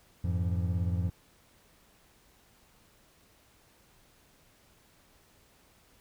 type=tone cluster; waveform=triangle; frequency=87.9 / 105.1 / 171.3 Hz; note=F2 / G#2 / F3; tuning=+12 / +21 / -33 cents; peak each=-27 / -32 / -33 dBFS; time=0.24-1.1 s; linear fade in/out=5 ms; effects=pink hiss -63 dBFS RMS until 6 s